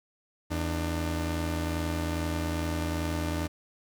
sawtooth tone pair together, 82.41 / 299.3 Hz, E2 / D4, 0 / +33 cents, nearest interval octave + minor seventh, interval 2233 cents, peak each -26 / -29 dBFS, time 0.5-3.48 s, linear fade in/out 20 ms, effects none

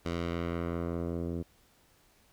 10% pulse tone with low-pass filter sweep, 85.2 Hz, F2, 42 cents flat, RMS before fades -34 dBFS, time 0.05-1.43 s, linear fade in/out 10 ms, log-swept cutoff 5600 to 350 Hz, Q 0.79, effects pink hiss -65 dBFS RMS until 2.32 s

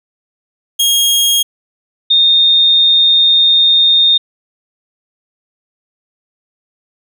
sawtooth / sine tone pair in turn, 3260 / 3665 Hz, G#7 / A#7, -33 / -30 cents, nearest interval major second, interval 203 cents, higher second, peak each -6 dBFS, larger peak neither, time 0.79-1.43 / 2.1-4.18 s, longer second, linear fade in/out 10 ms, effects none

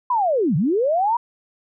sine linear two-way sweep, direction down then up, 1026 to 132.4 to 973 Hz, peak -16 dBFS, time 0.1-1.17 s, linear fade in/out 5 ms, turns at 0.56 s, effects none

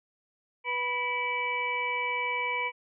harmonic tone with a mistuned harmonic, 491.3 Hz, B4, 9 cents flat, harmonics 1 / 2 / 4 / 5 / 6, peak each -38 / -32 / -41 / -30 / -42 dBFS, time 0.64-2.72 s, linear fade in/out 50 ms, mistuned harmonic 5, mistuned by -110 cents, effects none

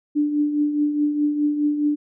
sine tone with tremolo, 295.3 Hz, D4, 10 cents sharp, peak -15 dBFS, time 0.15-1.96 s, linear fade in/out 20 ms, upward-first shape triangle, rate 4.8 Hz, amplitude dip 60%, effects none

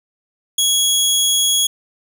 20% pulse tone, 3330 Hz, G#7, 4 cents sharp, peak -8 dBFS, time 0.58-1.67 s, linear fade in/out 5 ms, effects none

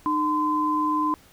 sine tone pair together, 304.7 / 1025.5 Hz, D#4 / C6, -36 / -35 cents, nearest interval octave + major sixth, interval 2101 cents, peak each -25 / -22 dBFS, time 0.06-1.14 s, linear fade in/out 0 ms, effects pink hiss -54 dBFS RMS until 1.32 s

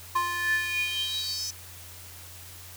square tone with high-pass filter sweep, 349.2 Hz, F4, in tune, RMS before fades -29 dBFS, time 0.15-1.51 s, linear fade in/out 10 ms, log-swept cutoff 1100 to 5800 Hz, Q 8.3, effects added 89 Hz sine -48 dBFS peak until 2.76 s + white hiss -46 dBFS RMS until 2.76 s

